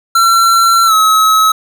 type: tone with pitch glide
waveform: square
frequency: 1355 to 1285.6 Hz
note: E6 to E6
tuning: +47 to -44 cents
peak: -7 dBFS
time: 0.15-1.52 s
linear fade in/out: 5 ms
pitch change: -91 cents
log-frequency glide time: 0.86-0.93 s
effects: none